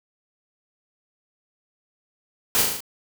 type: noise with echo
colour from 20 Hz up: white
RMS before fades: -20 dBFS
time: 2.55-2.62 s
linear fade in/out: 0 ms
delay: 37 ms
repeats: 5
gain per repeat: -3 dB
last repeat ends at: 2.805 s
effects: none